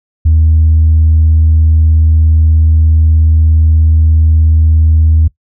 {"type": "tone", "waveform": "sine", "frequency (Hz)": 79.2, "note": "D#2", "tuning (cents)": 31, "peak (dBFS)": -3, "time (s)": [0.25, 5.28], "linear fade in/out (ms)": 10, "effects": ["noise-tail reverb RT60 0.1 s tail -20 dB re dry", "tanh soft clip ceiling -1 dBFS"]}